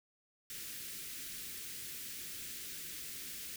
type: band-stop noise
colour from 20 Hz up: white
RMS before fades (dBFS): -45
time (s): 0.5-3.56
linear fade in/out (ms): 2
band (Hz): 420 to 1600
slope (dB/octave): 24
effects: none